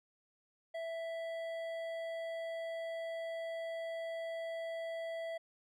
triangle tone with hard clipping, 660 Hz, E5, 2 cents sharp, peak -40 dBFS, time 0.74-5.38 s, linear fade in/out 10 ms, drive 13 dB, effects none

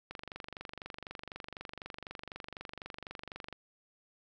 click train, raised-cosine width 0.3 ms, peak -26 dBFS, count 83, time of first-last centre 0.11-3.527 s, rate 24 Hz, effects none

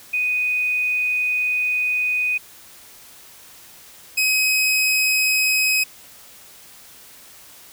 sine / sawtooth tone pair in turn, 2489 / 2535 Hz, D#7 / D#7, 0 / +32 cents, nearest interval unison, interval 32 cents, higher second, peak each -18 / -13 dBFS, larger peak second, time 0.13-2.38 / 4.17-5.84 s, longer first, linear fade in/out 10 ms, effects white hiss -45 dBFS RMS until 7.72 s

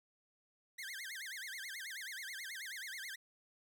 sawtooth tone with vibrato, 1833 Hz, A#6, 30 cents flat, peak -40 dBFS, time 0.78-3.16 s, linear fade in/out 10 ms, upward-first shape sine, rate 9.3 Hz, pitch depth 300 cents each way, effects none

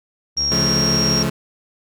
sawtooth tone with pitch glide, 72.5 to 72.08 Hz, D2 to D2, -22 to -32 cents, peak -25 dBFS, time 0.36-1.3 s, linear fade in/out 50 ms, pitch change -10 cents, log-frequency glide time 0.9-1.08 s
sine tone, 5588 Hz, F8, in tune, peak -17 dBFS, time 0.37-1.23 s, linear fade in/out 5 ms
sawtooth chord, Db augmented, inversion none, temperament just, 138.59 / 173.24 / 216.5 Hz, Db3 / F3 / A3, 0 / -14 / -28 cents, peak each -19 dBFS, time 0.51-1.3 s, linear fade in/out 10 ms
effects none

